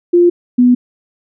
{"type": "tone pair in turn", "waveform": "sine", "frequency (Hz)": [349.2, 246.9], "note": ["F4", "B3"], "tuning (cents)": [0, 0], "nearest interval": "tritone", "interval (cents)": 600, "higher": "first", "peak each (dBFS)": -5, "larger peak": "neither", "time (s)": [[0.13, 0.3], [0.58, 0.75]], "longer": "neither", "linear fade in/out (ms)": 10, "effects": []}